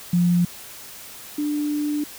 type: tone pair in turn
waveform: sine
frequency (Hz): 175.4 / 295.8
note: F3 / D4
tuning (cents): +8 / +13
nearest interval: major sixth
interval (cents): 905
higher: second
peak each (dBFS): -15 / -21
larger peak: first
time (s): 0.13-0.45 / 1.38-2.04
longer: second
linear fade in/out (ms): 5
effects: white hiss -40 dBFS RMS until 2.18 s